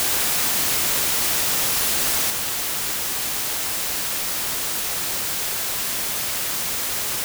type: noise with level steps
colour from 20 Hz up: white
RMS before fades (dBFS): -21 / -25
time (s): 0-7.24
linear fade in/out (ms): 0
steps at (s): 2.3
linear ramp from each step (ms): 2
effects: none